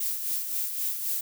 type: noise with tremolo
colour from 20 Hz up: violet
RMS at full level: -28 dBFS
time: 0-1.21 s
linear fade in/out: 5 ms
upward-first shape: sine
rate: 3.8 Hz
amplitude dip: 50%
effects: none